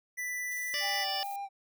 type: tone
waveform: square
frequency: 1982 Hz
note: B6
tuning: 6 cents sharp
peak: -34 dBFS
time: 0.17-1.05 s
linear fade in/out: 20 ms
type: noise with tremolo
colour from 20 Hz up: violet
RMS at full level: -46 dBFS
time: 0.51-1.36 s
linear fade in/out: 2 ms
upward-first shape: triangle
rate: 19 Hz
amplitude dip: 35%
type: harmonic tone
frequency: 588 Hz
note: D5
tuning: 2 cents sharp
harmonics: 1 / 2 / 3 / 4 / 5 / 6 / 8 / 9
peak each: -44 / -48 / -42 / -47 / -37 / -44 / -40 / -36 dBFS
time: 0.74-1.23 s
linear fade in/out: 0 ms
type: tone with vibrato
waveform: triangle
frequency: 790 Hz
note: G5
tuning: 13 cents sharp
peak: -33 dBFS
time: 0.8-1.49 s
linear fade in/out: 50 ms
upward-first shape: square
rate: 2.3 Hz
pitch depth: 22 cents each way
effects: none